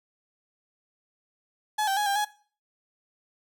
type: tone with pitch steps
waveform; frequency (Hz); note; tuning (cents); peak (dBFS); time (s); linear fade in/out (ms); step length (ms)
35% pulse; 851 / 780 / 833 / 797 / 837; G#5 / G5 / G#5 / G5 / G#5; +42 / -9 / +5 / +28 / +13; -22; 1.78-2.25; 10; 94
effects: noise-tail reverb RT60 0.4 s tail -18 dB re dry